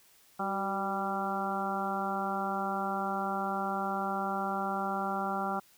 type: harmonic tone with a mistuned harmonic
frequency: 196 Hz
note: G3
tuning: in tune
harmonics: 1 / 2 / 3 / 4 / 5 / 6 / 7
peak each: -37 / -41 / -41 / -34 / -41 / -39 / -37 dBFS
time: 0.39-5.6 s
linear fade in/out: 10 ms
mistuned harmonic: 2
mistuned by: -53 cents
effects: white hiss -62 dBFS RMS until 5.77 s